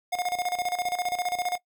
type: tone with tremolo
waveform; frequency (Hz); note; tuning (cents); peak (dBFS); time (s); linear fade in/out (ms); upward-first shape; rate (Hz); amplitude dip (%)
square; 718; F5; +48; -25; 0.12-1.58; 10; square; 15; 75
effects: noise-tail reverb RT60 0.1 s tail -20 dB re dry